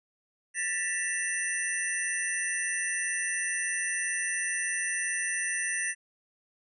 sine tone cluster, 1775 / 1953 / 2683 / 5960 / 9060 Hz, A6 / B6 / E7 / F#8 / C#9, +15 / -20 / +30 / +12 / +37 cents, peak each -33 / -34 / -40 / -38 / -33 dBFS, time 0.54-5.95 s, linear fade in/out 50 ms, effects none

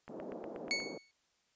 click train, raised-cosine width 0.5 ms, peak -33 dBFS, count 7, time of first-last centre 0.08-0.802 s, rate 8.31 Hz
white band-pass noise, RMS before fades -45 dBFS, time 0.09-0.98 s, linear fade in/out 5 ms, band 200 to 610 Hz, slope 24 dB/octave
25% pulse tone with exponential decay, 2217 Hz, C#7, in tune, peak -25 dBFS, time 0.71-1.11 s, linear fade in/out 0 ms, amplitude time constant 85 ms
effects white hiss -75 dBFS RMS until 1.55 s + resampled to 16000 Hz

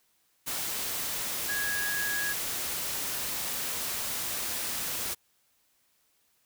sine tone in noise, 1661.2 Hz, G#6, in tune, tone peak -30 dBFS, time 1.48-2.34 s, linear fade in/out 20 ms, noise white, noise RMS -33 dBFS, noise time 0.46-5.15 s, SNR 0 dB, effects white hiss -70 dBFS RMS until 6.45 s

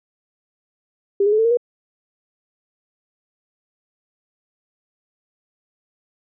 sine tone with pitch steps, 398.5 / 414 / 430.1 / 446.8 / 464.1 / 482.2 Hz, G4 / G#4 / A4 / A4 / A#4 / B4, +28 / -5 / -39 / +27 / -8 / -41 cents, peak -13 dBFS, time 1.2-1.572 s, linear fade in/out 5 ms, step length 62 ms, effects none

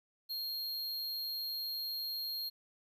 square tone, 4236 Hz, C8, 21 cents sharp, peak -37 dBFS, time 0.29-2.5 s, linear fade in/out 20 ms, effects 12-bit

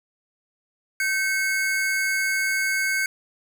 square tone pair together, 1546.4 / 2187 Hz, G6 / C#7, -24 / -24 cents, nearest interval tritone, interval 600 cents, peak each -25 / -25 dBFS, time 1-3.06 s, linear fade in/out 2 ms, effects none

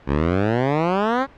10% pulse exponential sweep, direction up, 65.7 to 280 Hz, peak -9 dBFS, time 0.06-1.27 s, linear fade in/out 50 ms, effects pink hiss -47 dBFS RMS until 1.37 s + low-pass 2000 Hz 12 dB/octave

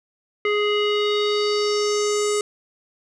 square tone with low-pass filter sweep, 416.6 Hz, G#4, 5 cents sharp, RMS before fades -21 dBFS, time 0.45-2.41 s, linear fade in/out 2 ms, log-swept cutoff 2400 to 8200 Hz, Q 3.8, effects none

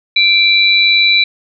sine tone pair together, 2349 / 3951 Hz, D7 / B7, 0 / 0 cents, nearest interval major sixth, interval 900 cents, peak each -10 dBFS, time 0.16-1.24 s, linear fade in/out 5 ms, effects none

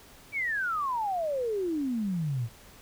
sine exponential sweep, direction down, 2349 to 110 Hz, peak -27 dBFS, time 0.32-2.49 s, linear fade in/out 50 ms, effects pink hiss -53 dBFS RMS until 2.81 s

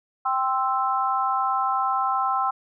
sine chord, C major, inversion second, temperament equal, 784 / 1046.5 / 1318.5 Hz, G5 / C6 / E6, 0 / 0 / 0 cents, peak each -25 dBFS, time 0.25-2.51 s, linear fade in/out 10 ms, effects none

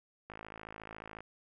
click train, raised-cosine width 0.5 ms, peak -30 dBFS, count 50, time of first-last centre 0.3-1.206 s, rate 54.1 Hz, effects none

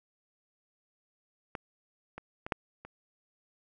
clicks, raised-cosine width 0.5 ms, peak -21 / -26 / -23 / -13 / -30 dBFS, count 5, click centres 1.552 / 2.18 / 2.465 / 2.522 / 2.85 s, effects none

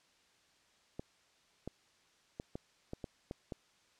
clicks, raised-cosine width 2 ms, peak -27 dBFS, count 8, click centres 0.995 / 1.676 / 2.399 / 2.555 / 2.934 / 3.042 / 3.311 / 3.522 s, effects white hiss -69 dBFS RMS until 3.99 s + low-pass 6000 Hz 12 dB/octave

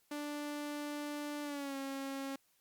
sawtooth tone with pitch glide, 293.7 to 272.5 Hz, D4 to C#4, 0 to -29 cents, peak -35 dBFS, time 0.11-2.36 s, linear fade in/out 5 ms, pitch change -129 cents, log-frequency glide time 1.43-1.76 s, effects white hiss -73 dBFS RMS until 2.6 s + Opus 48 kbps

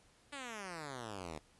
5% pulse exponential sweep, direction down, 294 to 73.42 Hz, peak -32 dBFS, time 0.32-1.39 s, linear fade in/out 10 ms, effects pink hiss -67 dBFS RMS until 1.59 s + resampled to 24000 Hz

